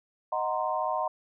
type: chord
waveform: sine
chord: C half-diminished seventh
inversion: first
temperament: equal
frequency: 622.3 / 740 / 932.3 / 1046.5 Hz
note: Eb5 / Gb5 / Bb5 / C6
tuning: 0 / 0 / 0 / 0 cents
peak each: -32 dBFS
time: 0.32-1.08 s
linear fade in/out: 5 ms
effects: none